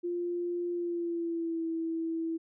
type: tone with pitch glide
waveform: sine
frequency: 349.2 to 327.7 Hz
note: F4 to E4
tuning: 0 to -10 cents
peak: -30 dBFS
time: 0.03-2.38 s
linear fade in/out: 20 ms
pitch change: -110 cents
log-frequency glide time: 0.72-1.65 s
effects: none